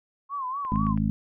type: tone with vibrato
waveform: sine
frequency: 1073 Hz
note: C6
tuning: 43 cents sharp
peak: -28 dBFS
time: 0.29-0.96 s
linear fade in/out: 50 ms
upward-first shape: sine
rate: 4.1 Hz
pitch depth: 120 cents each way
type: click train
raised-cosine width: 0.5 ms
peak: -28 dBFS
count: 4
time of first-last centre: 0.65-0.976 s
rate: 9.21 Hz
type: harmonic tone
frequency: 53.1 Hz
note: G#1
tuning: 39 cents sharp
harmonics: 1 / 2 / 3 / 4 / 5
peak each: -30 / -31 / -28 / -25 / -33 dBFS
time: 0.72-1.1 s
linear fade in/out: 0 ms
effects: none